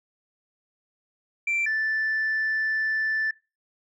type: tone pair in turn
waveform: sine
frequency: 2349 / 1759.8 Hz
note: D7 / A6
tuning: 0 / 0 cents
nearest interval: perfect fourth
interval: 500 cents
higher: first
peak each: -21 dBFS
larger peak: neither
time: 1.47-1.66 / 1.66-3.31 s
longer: second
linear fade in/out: 5 ms
effects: noise-tail reverb RT60 0.3 s tail -24 dB re dry + tanh soft clip ceiling -20 dBFS